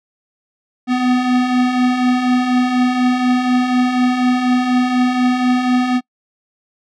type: beating tone pair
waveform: square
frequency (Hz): 246.9 / 251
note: B3 / B3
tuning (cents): 0 / +28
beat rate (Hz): 4.1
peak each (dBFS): -22 / -14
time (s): 0.87-6.01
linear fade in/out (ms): 50
effects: noise-tail reverb RT60 0.1 s tail -25 dB re dry + low-pass 4000 Hz 12 dB/octave